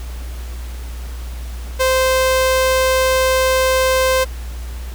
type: tone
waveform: sawtooth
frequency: 520 Hz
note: C5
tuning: 11 cents flat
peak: -9 dBFS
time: 1.79-4.25 s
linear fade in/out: 20 ms
effects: added 60 Hz sine -25 dBFS peak until 4.94 s + pink hiss -39 dBFS RMS until 4.94 s